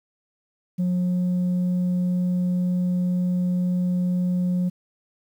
sine tone, 179.8 Hz, F#3, 49 cents flat, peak -17 dBFS, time 0.78-4.7 s, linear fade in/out 20 ms, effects tanh soft clip ceiling -19 dBFS + 9-bit

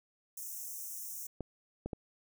white high-pass noise, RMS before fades -43 dBFS, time 0.37-1.27 s, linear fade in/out 5 ms, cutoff 5600 Hz, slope 96 dB/octave
clicks, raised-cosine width 2 ms, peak -24 dBFS, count 3, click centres 1.407 / 1.86 / 1.932 s
effects none

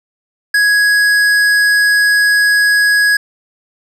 sine tone with tanh clipping, 1665 Hz, G#6, 4 cents sharp, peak -10 dBFS, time 0.54-3.17 s, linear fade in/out 5 ms, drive 14 dB, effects none

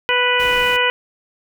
harmonic tone, 493.6 Hz, B4, 1 cent flat, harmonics 1 / 2 / 3 / 4 / 5 / 6, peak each -21 / -21 / -21 / -21 / -21 / -21 dBFS, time 0.09-0.9 s, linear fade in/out 0 ms
pink noise, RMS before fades -32 dBFS, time 0.39-0.77 s, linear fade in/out 10 ms
effects none

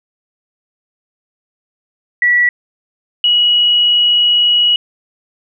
sine tone pair in turn, 1945 / 2914 Hz, B6 / F#7, -27 / -27 cents, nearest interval perfect fifth, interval 700 cents, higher second, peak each -8 dBFS, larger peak neither, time 2.22-2.49 / 3.24-4.76 s, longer second, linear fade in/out 2 ms, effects none

